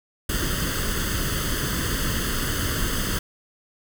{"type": "noise with comb filter", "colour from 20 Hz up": "pink", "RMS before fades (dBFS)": -25, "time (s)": [0.29, 3.19], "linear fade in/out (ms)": 5, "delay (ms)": 0.63, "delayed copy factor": 0.8, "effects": []}